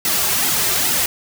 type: noise with flanger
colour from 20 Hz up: white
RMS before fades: -18 dBFS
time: 0.05-1.06 s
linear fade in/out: 2 ms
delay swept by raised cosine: 1.7 to 4.1 ms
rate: 2.4 Hz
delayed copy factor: -0.75
effects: none